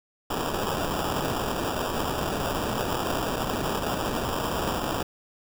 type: noise with sample-and-hold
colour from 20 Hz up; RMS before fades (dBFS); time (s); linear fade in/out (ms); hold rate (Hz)
violet; -28; 0.3-5.03; 2; 2100
effects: none